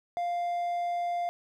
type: tone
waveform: triangle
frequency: 698.5 Hz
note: F5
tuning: in tune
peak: -26 dBFS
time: 0.17-1.29 s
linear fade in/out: 0 ms
effects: none